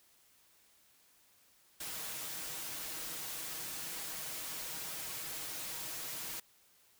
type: noise with comb filter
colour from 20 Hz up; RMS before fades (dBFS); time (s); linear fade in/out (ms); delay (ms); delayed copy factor
white; -42; 1.8-6.4; 5; 6.3; +0.6
effects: white hiss -67 dBFS RMS until 6.99 s